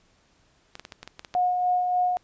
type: clicks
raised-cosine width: 0.2 ms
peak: -21 dBFS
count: 9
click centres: 0.754 / 0.796 / 0.851 / 0.922 / 1.03 / 1.076 / 1.194 / 1.248 / 1.341 s
type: tone with tremolo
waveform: sine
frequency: 723 Hz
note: F#5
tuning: 40 cents flat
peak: -19 dBFS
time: 1.35-2.17 s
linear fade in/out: 0 ms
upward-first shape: sine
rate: 3.4 Hz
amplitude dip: 35%
effects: pink hiss -63 dBFS RMS until 2.23 s + resampled to 16000 Hz